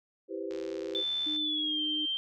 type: chord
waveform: sine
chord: C major seventh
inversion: first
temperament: equal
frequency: 329.6 / 392 / 493.9 / 523.3 Hz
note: E4 / G4 / B4 / C5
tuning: 0 / 0 / 0 / 0 cents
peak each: -39 / -37 / -42 / -41 dBFS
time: 0.28-1.04 s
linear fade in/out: 50 ms
type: click train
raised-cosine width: 0.2 ms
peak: -31 dBFS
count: 67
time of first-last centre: 0.51-1.362 s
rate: 77.5 Hz
type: tone with pitch glide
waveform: sine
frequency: 3530 to 3145 Hz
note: A7 to G7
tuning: +5 to +5 cents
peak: -29 dBFS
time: 0.95-2.17 s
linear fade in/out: 0 ms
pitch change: -200 cents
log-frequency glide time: 1.4-1.82 s
type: tone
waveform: sine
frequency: 304.5 Hz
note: D#4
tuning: 37 cents flat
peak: -36 dBFS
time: 1.26-2.06 s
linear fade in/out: 10 ms
effects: none